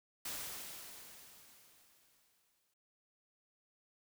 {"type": "noise with exponential decay", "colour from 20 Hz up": "white", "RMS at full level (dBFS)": -41, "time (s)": [0.25, 2.74], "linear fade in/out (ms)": 5, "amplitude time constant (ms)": 540, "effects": []}